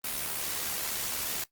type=noise with amplitude modulation; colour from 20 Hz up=white; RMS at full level=-31 dBFS; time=0.04-1.44 s; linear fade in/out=5 ms; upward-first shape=sine; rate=73.2 Hz; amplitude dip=50%; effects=noise-tail reverb RT60 0.1 s tail -17 dB re dry + Opus 32 kbps